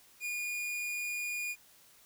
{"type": "tone", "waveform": "45% pulse", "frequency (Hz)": 2438, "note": "D#7", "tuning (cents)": -36, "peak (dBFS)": -34, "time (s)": [0.2, 1.56], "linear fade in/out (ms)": 50, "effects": ["white hiss -61 dBFS RMS until 2.05 s"]}